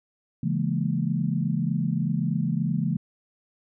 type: chord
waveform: sine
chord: A# half-diminished seventh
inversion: first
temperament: just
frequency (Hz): 139.85 / 167.82 / 209.8 / 233.1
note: C#3 / E3 / G#3 / A#3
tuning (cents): +16 / +31 / +18 / 0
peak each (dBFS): -28 / -26 / -29 / -31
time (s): 0.43-2.97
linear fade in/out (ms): 5
effects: none